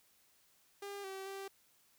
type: tone with pitch steps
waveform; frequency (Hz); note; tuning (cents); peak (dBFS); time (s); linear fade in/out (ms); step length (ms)
sawtooth; 401.6 / 385 / 390.8; G4 / G4 / G4; +42 / -31 / -5; -39; 0.82-1.48; 5; 220
effects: white hiss -70 dBFS RMS until 1.98 s